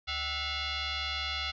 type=tone with frequency modulation; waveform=sine; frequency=622.3 Hz; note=D#5; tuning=in tune; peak=-31 dBFS; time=0.07-1.52 s; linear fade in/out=20 ms; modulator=695 Hz; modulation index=5.7; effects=none